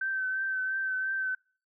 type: tone with vibrato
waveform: sine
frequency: 1542 Hz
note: G6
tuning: 29 cents flat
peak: -28 dBFS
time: 0.01-1.35 s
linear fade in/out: 5 ms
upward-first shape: triangle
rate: 2.9 Hz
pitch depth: 31 cents each way
effects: noise-tail reverb RT60 0.4 s tail -24 dB re dry